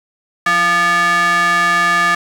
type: ring-modulated tone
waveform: square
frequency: 258.7 Hz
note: C4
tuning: 19 cents flat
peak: -9 dBFS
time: 0.46-2.15 s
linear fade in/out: 5 ms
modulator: 1470 Hz
effects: low-pass 9000 Hz 12 dB/octave + 7-bit